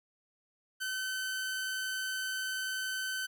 sawtooth tone, 1527 Hz, G6, 46 cents flat, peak -30 dBFS, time 0.8-3.27 s, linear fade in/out 20 ms, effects none

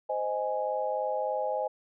sine chord, Ab major, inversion first, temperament equal with one note detuned, 519 / 622.3 / 830.6 Hz, C5 / Eb5 / Ab5, -14 / 0 / 0 cents, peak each -32 dBFS, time 0.09-1.68 s, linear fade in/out 10 ms, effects none

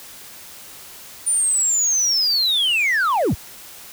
sine linear sweep, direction down, 9330 to 33.02 Hz, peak -13 dBFS, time 1.26-3.35 s, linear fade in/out 20 ms, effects tanh soft clip ceiling -15 dBFS + white hiss -40 dBFS RMS until 3.92 s

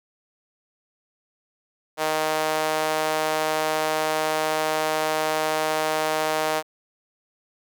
sawtooth tone with high-pass filter, 155.9 Hz, D#3, 4 cents sharp, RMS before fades -24 dBFS, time 1.97-6.63 s, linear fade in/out 50 ms, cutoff 630 Hz, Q 1.7, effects none

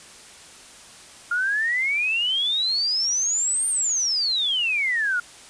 sine exponential two-way sweep, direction up then down, 1396.9 to 9000 to 1396.9 Hz, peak -20 dBFS, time 1.31-5.2 s, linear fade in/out 5 ms, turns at 3.68 s, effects white hiss -45 dBFS RMS until 5.49 s + resampled to 22050 Hz

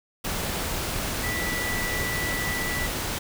sine tone in noise, 1968 Hz, B6, 7 cents flat, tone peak -29 dBFS, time 1.23-2.87 s, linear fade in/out 10 ms, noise pink, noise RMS -29 dBFS, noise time 0.24-3.19 s, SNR -3 dB, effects none

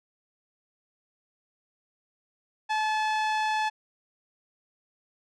sawtooth tone with low-pass filter, 863 Hz, A5, 34 cents flat, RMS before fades -27 dBFS, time 2.69-3.7 s, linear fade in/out 20 ms, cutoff 4400 Hz, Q 0.57, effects none

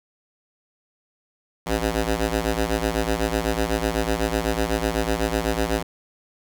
10% pulse ring-modulated tone, 110 Hz, A2, in tune, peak -10 dBFS, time 1.66-5.83 s, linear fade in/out 10 ms, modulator 161 Hz, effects none

